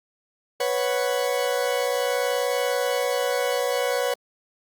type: chord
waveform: 40% pulse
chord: B suspended second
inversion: none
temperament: equal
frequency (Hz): 493.9 / 554.4 / 740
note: B4 / C#5 / F#5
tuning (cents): 0 / 0 / 0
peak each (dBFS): -24 / -25 / -30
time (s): 0.6-4.14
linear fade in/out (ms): 5
effects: Opus 48 kbps